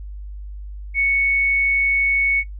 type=tone; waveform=sine; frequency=2217 Hz; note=C#7; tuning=in tune; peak=-15 dBFS; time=0.94-2.44 s; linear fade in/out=50 ms; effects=noise-tail reverb RT60 0.1 s tail -19 dB re dry + added 50 Hz sine -30 dBFS peak until 2.59 s